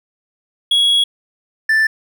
triangle tone pair in turn, 3333 / 1765.6 Hz, G#7 / A6, +5 / +5 cents, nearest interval major seventh, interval 1100 cents, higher first, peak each -9 dBFS, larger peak neither, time 0.71-1.04 / 1.69-1.87 s, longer first, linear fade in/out 5 ms, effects none

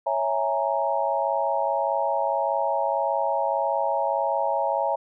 sine chord, A# half-diminished seventh, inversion first, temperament equal, 554.4 / 659.3 / 830.6 / 932.3 Hz, C#5 / E5 / G#5 / A#5, 0 / 0 / 0 / 0 cents, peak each -27 dBFS, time 0.06-4.96 s, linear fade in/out 10 ms, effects none

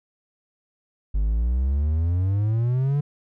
triangle exponential sweep, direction up, 49 to 147.4 Hz, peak -17 dBFS, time 1.14-3.01 s, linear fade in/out 10 ms, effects none

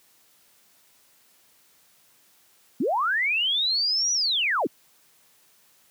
sine linear two-way sweep, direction up then down, 200 to 5920 to 200 Hz, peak -21 dBFS, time 2.8-4.67 s, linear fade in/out 5 ms, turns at 4.12 s, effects white hiss -60 dBFS RMS until 5.9 s + high-pass 100 Hz 12 dB/octave

